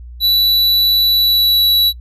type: tone with pitch glide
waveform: square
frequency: 3951 to 3928 Hz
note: B7 to B7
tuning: 0 to -10 cents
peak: -10 dBFS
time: 0.2-1.93 s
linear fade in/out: 50 ms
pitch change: -10 cents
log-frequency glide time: 1.08-1.64 s
effects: noise-tail reverb RT60 0.1 s tail -22 dB re dry + added 60 Hz sine -30 dBFS peak until 2 s